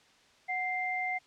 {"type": "tone pair together", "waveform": "sine", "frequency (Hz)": [738.7, 2093], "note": ["F#5", "C7"], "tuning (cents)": [-3, 0], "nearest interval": "octave + tritone", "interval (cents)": 1803, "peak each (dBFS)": [-34, -32], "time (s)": [0.48, 1.19], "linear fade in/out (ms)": 20, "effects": ["white hiss -62 dBFS RMS until 1.26 s", "low-pass 5000 Hz 12 dB/octave"]}